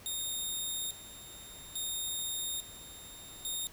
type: tone with tremolo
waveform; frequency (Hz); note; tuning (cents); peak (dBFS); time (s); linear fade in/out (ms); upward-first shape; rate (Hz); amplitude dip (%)
15% pulse; 3686; A#7; -20; -27; 0.06-3.67; 0; square; 0.59; 80
effects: pink hiss -54 dBFS RMS until 3.72 s